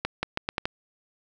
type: accelerating click train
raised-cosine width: 0.3 ms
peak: -10 dBFS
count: 6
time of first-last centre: 0.05-0.655 s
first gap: 180 ms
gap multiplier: 0.8
effects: none